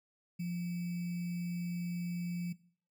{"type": "tone with sample-and-hold", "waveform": "sine", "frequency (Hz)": 174.61, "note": "F3", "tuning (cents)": 0, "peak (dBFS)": -34, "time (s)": [0.39, 2.53], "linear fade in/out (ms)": 10, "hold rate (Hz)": 2450, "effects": ["noise-tail reverb RT60 0.5 s tail -19 dB re dry"]}